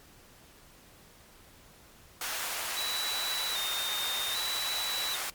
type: high-pass noise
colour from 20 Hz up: pink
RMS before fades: -35 dBFS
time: 2.21-5.3 s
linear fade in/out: 2 ms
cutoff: 910 Hz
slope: 12 dB/octave
type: tone with vibrato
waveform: sine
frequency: 3800 Hz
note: A#7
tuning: 33 cents sharp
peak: -32 dBFS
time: 2.76-5.17 s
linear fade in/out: 20 ms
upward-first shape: square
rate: 0.63 Hz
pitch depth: 62 cents each way
effects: pink hiss -56 dBFS RMS until 5.34 s + MP3 96 kbps